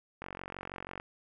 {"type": "click train", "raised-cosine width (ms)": 0.5, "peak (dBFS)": -25, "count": 37, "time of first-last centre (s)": [0.22, 0.999], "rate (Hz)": 46.2, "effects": []}